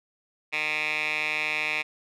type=tone with band-pass filter; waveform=10% pulse; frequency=152.9 Hz; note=D#3; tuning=30 cents flat; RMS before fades=-28 dBFS; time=0.52-1.83 s; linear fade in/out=20 ms; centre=2500 Hz; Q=4.3; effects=none